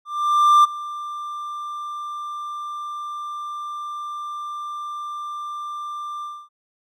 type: tone with ADSR envelope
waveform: triangle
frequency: 1187 Hz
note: D6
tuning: 18 cents sharp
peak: -7 dBFS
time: 0.05-6.49 s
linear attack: 590 ms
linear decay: 16 ms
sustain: -19 dB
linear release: 260 ms
effects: none